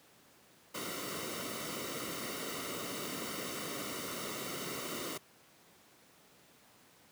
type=noise with comb filter; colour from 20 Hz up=pink; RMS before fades=-40 dBFS; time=0.74-5.18 s; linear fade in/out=10 ms; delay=1.2 ms; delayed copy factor=-0.65; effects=pink hiss -62 dBFS RMS until 7.11 s + high-pass 150 Hz 12 dB/octave